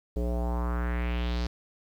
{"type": "tone with low-pass filter sweep", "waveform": "square", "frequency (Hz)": 59.8, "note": "A#1", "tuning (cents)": 45, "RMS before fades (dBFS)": -29, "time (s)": [0.16, 1.47], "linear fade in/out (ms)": 5, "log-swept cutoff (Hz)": [460, 5000], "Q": 2.9, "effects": ["9-bit"]}